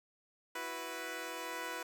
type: chord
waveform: 10% pulse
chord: E suspended second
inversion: none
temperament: equal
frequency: 329.6 / 370 / 493.9 Hz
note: E4 / F#4 / B4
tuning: 0 / 0 / 0 cents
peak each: -37 / -38 / -34 dBFS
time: 0.55-1.83 s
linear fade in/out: 5 ms
effects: none